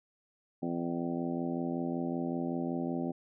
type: harmonic tone with a mistuned harmonic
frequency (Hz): 85.3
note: F2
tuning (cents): -40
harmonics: 2 / 3 / 4 / 5 / 6 / 7 / 8 / 9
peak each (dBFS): -38 / -34 / -38 / -45 / -47 / -43 / -52 / -44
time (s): 0.62-3.12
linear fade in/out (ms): 10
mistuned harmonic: 8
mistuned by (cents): -33
effects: none